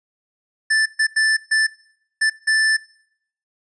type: tone bursts at uneven times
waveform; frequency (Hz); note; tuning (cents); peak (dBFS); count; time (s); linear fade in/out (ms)
square; 1760; A6; 0; -15; 6; 0.7-0.86 / 0.99-1.07 / 1.16-1.37 / 1.51-1.67 / 2.21-2.3 / 2.47-2.77; 10
effects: noise-tail reverb RT60 0.7 s tail -22 dB re dry + resampled to 22050 Hz